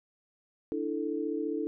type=chord; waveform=sine; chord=D suspended second; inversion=none; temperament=equal with one note detuned; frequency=294.7 / 329.6 / 440 Hz; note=D4 / E4 / A4; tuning=+6 / 0 / 0 cents; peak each=-34 dBFS; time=0.72-1.67 s; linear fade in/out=0 ms; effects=none